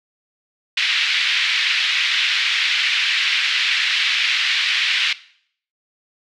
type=band-pass noise; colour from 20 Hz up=pink; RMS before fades=-19 dBFS; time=0.77-5.13 s; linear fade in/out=5 ms; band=2000 to 3900 Hz; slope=24 dB/octave; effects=noise-tail reverb RT60 0.6 s tail -18 dB re dry